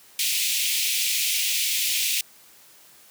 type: high-pass noise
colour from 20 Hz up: pink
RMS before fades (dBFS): -24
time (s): 0.19-2.21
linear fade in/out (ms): 2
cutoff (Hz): 2300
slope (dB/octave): 48
effects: white hiss -52 dBFS RMS until 3.1 s + high-pass 100 Hz 12 dB/octave